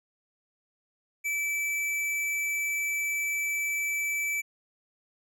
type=tone; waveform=square; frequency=2313 Hz; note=D7; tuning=27 cents flat; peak=-28 dBFS; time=1.24-4.42 s; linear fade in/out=20 ms; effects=none